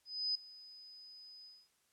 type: tone with ADSR envelope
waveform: sine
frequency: 5010 Hz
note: D#8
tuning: 11 cents sharp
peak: -31 dBFS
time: 0.05-1.69 s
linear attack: 300 ms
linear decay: 6 ms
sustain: -21 dB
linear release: 240 ms
effects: white hiss -75 dBFS RMS until 1.92 s + low-pass 11000 Hz 12 dB/octave